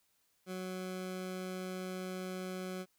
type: tone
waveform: 20% pulse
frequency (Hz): 185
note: F#3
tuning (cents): 0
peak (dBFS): -34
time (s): 0.46-2.86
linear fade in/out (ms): 50
effects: white hiss -75 dBFS RMS until 2.98 s